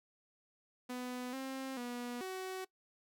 sawtooth tone with pitch steps, 249.3 / 265.7 / 243.1 / 375.3 Hz, B3 / C4 / B3 / F#4, +16 / +27 / -27 / +25 cents, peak -36 dBFS, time 0.89-2.65 s, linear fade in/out 10 ms, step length 440 ms, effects noise-tail reverb RT60 0.1 s tail -21 dB re dry

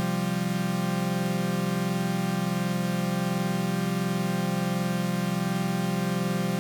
40% pulse chord, C suspended fourth, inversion none, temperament equal, 130.81 / 174.61 / 196 Hz, C3 / F3 / G3, 0 / 0 / 0 cents, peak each -32 / -27 / -28 dBFS, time 0-6.59 s, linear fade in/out 0 ms, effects none

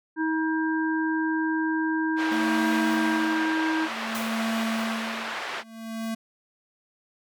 harmonic tone, 318.6 Hz, D#4, 41 cents sharp, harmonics 1 / 3 / 5, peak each -24 / -32 / -30 dBFS, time 0.16-3.89 s, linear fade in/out 50 ms
pink band-pass noise, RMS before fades -33 dBFS, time 2.16-5.64 s, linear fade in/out 50 ms, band 800 to 2800 Hz, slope 12 dB/octave
square tone with tremolo, 224.6 Hz, A3, 36 cents sharp, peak -26 dBFS, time 2.31-6.15 s, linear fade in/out 10 ms, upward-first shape sine, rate 0.55 Hz, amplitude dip 100%
white noise with exponential decay, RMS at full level -34 dBFS, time 4.15-4.55 s, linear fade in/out 0 ms, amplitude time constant 86 ms
effects none

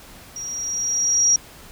sine tone with level ramp, 5690 Hz, F8, 31 cents sharp, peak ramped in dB -29 to -12 dBFS, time 0.36-1.36 s, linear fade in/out 2 ms, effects pink hiss -44 dBFS RMS until 1.71 s

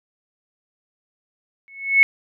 sine tone with exponential growth, 2200 Hz, C#7, 14 cents flat, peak -6 dBFS, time 1.68-2.03 s, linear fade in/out 0 ms, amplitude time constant 76 ms, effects none

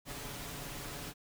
pink noise with comb filter, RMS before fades -43 dBFS, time 0.05-1.14 s, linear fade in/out 50 ms, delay 7 ms, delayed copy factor +0.5, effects none

